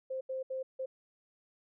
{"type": "tone bursts at uneven times", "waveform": "sine", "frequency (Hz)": 524, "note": "C5", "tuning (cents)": 2, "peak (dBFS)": -34, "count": 4, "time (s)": [[0.1, 0.21], [0.29, 0.43], [0.5, 0.63], [0.79, 0.86]], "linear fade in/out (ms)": 10, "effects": []}